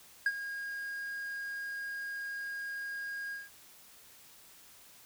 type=tone with ADSR envelope; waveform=triangle; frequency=1629 Hz; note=G#6; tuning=34 cents flat; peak=-22 dBFS; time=0.26-3.5 s; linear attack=3 ms; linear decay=48 ms; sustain=-13 dB; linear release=180 ms; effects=white hiss -57 dBFS RMS until 5.05 s